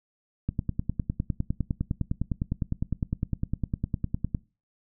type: click train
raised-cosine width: 5 ms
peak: -14 dBFS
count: 39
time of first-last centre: 0.49-4.348 s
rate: 9.85 Hz
effects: noise-tail reverb RT60 0.3 s tail -21 dB re dry